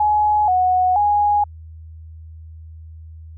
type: tone with pitch steps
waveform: sine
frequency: 842 / 735 / 827 Hz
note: G#5 / F#5 / G#5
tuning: +24 / -12 / -8 cents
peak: -13 dBFS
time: 0-1.44 s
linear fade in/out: 5 ms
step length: 480 ms
effects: added 80 Hz sine -35 dBFS peak until 3.37 s